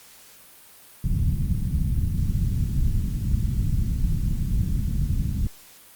pink low-pass noise, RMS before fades -23 dBFS, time 1.04-5.47 s, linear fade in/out 2 ms, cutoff 180 Hz, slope 24 dB/octave, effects white hiss -49 dBFS RMS until 5.95 s + Opus 48 kbps

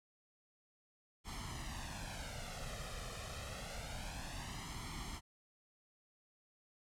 pink noise with flanger, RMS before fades -45 dBFS, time 1.24-5.21 s, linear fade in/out 50 ms, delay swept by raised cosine 0.94 to 1.63 ms, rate 0.27 Hz, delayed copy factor +0.75, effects low-pass 9000 Hz 12 dB/octave

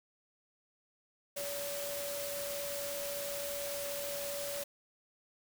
sine tone in noise, 570 Hz, C#5, 48 cents sharp, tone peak -39 dBFS, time 1.36-4.64 s, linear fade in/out 10 ms, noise white, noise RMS -41 dBFS, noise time 1.36-4.64 s, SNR -1 dB, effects none

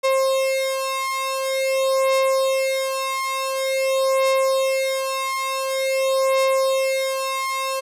35% pulse beating tone pair, 532 / 532.47 Hz, C5 / C5, +29 / +30 cents, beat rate 0.47 Hz, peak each -20 dBFS, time 0.03-7.81 s, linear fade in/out 20 ms, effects resampled to 32000 Hz

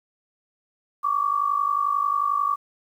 sine tone pair together, 1123.5 / 1174.7 Hz, C#6 / D6, +23 / 0 cents, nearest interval minor second, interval 77 cents, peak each -23 dBFS, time 1.03-2.56 s, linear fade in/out 20 ms, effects 9-bit

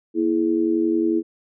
sine tone with amplitude modulation, 329.6 Hz, E4, in tune, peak -13 dBFS, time 0.14-1.23 s, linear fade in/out 50 ms, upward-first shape sine, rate 91.1 Hz, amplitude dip 90%, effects none

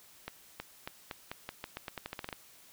accelerating click train, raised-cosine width 0.3 ms, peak -22 dBFS, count 16, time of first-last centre 0.28-2.328 s, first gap 320 ms, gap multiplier 0.86, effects white hiss -58 dBFS RMS until 2.72 s

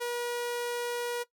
sawtooth tone, 481 Hz, B4, 46 cents flat, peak -27 dBFS, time 0-1.24 s, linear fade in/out 20 ms, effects noise-tail reverb RT60 0.1 s tail -18 dB re dry

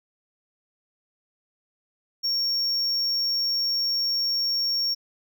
triangle tone, 5520 Hz, F8, 21 cents flat, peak -21 dBFS, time 2.23-4.95 s, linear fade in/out 20 ms, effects none

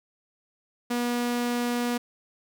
sawtooth tone, 241.5 Hz, B3, 39 cents flat, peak -21 dBFS, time 0.9-1.98 s, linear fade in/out 10 ms, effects none

